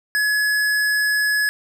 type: tone with hard clipping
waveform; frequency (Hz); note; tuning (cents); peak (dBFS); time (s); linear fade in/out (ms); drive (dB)
sine; 1695; G#6; +35; -18; 0.15-1.49; 0; 17
effects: none